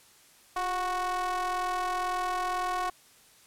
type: ring-modulated tone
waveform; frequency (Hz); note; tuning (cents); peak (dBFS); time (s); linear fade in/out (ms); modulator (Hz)
square; 187; F#3; +19; -26; 0.56-2.9; 5; 914
effects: white hiss -58 dBFS RMS until 3.46 s + low-pass 12000 Hz 12 dB/octave